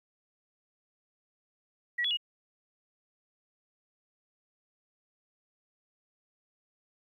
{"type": "tone with pitch steps", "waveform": "sine", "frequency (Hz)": [1927, 3385, 2876], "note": ["B6", "G#7", "F#7"], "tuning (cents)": [-43, 32, -50], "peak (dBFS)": -27, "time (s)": [1.98, 2.172], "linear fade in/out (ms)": 10, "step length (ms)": 64, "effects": ["11-bit"]}